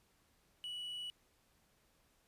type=tone with quantisation; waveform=triangle; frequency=2943 Hz; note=F#7; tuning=10 cents flat; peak=-40 dBFS; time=0.64-1.1 s; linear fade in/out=0 ms; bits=11; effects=pink hiss -73 dBFS RMS until 2.27 s + resampled to 32000 Hz